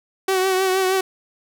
sawtooth tone with vibrato, 377.4 Hz, F#4, 34 cents sharp, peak -13 dBFS, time 0.28-1.01 s, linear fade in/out 5 ms, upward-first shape triangle, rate 6.4 Hz, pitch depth 43 cents each way, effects none

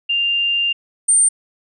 sine tone pair in turn, 2794 / 8870 Hz, F7 / C#9, 0 / 0 cents, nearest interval octave + minor sixth, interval 2000 cents, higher second, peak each -15 / -10 dBFS, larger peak second, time 0.09-0.73 / 1.08-1.29 s, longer first, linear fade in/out 10 ms, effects none

